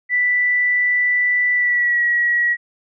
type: tone with pitch glide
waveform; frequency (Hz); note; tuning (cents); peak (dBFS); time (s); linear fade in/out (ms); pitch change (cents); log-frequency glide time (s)
sine; 1975.5 to 1915.9; B6 to A#6; 0 to +47; -14; 0.09-2.57; 50; -53; 1.54-2.02
effects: none